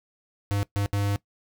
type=tone bursts at uneven times; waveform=square; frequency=100.9 Hz; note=G#2; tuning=49 cents flat; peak=-24 dBFS; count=3; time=0.51-0.63 / 0.76-0.86 / 0.93-1.16 s; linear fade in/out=0 ms; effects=noise-tail reverb RT60 0.1 s tail -19 dB re dry